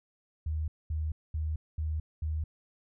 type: tone bursts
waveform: sine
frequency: 77.78 Hz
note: D#2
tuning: in tune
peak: -29 dBFS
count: 5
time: 0.46-2.44 s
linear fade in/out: 5 ms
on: 220 ms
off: 220 ms
effects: none